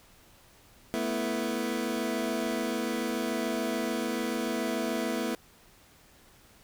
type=chord; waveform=25% pulse; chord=A suspended second; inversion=none; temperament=equal; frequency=220 / 246.9 / 329.6 Hz; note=A3 / B3 / E4; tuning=0 / 0 / 0 cents; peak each=-30 / -29 / -30 dBFS; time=0.94-5.35 s; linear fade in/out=0 ms; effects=pink hiss -58 dBFS RMS until 6.63 s